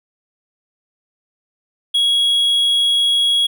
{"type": "tone", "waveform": "triangle", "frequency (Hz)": 3322, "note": "G#7", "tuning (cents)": 0, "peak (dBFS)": -11, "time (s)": [1.94, 3.47], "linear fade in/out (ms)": 10, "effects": []}